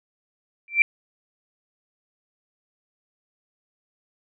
sine tone with exponential growth, 2349 Hz, D7, in tune, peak -8 dBFS, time 0.68-0.82 s, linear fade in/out 1 ms, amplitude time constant 30 ms, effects none

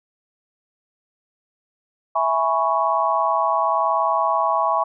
sine chord, C# minor seventh, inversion first, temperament equal, 659.3 / 830.6 / 987.8 / 1108.7 Hz, E5 / G#5 / B5 / C#6, 0 / 0 / 0 / 0 cents, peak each -23 / -23 / -23 / -21 dBFS, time 2.15-4.84 s, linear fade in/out 10 ms, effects none

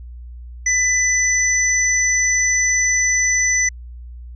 sine tone pair together, 1998 / 5987 Hz, B6 / F#8, +20 / +20 cents, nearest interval octave + perfect fifth, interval 1900 cents, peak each -17 dBFS, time 0.66-3.69 s, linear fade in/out 5 ms, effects added 60 Hz sine -32 dBFS peak until 4.35 s

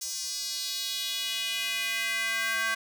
square tone with high-pass filter sweep, 225.1 Hz, A3, 40 cents sharp, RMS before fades -31 dBFS, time 0.01-2.75 s, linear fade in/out 10 ms, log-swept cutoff 5900 to 1500 Hz, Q 2.7, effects none

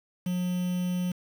triangle tone with quantisation, 180 Hz, F#3, 47 cents flat, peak -24 dBFS, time 0.26-1.12 s, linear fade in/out 5 ms, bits 7, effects none

